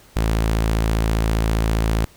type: tone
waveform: sawtooth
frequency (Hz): 55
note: A1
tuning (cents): 0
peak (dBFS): -13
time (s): 0.16-2.05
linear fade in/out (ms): 5
effects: pink hiss -50 dBFS RMS until 2.16 s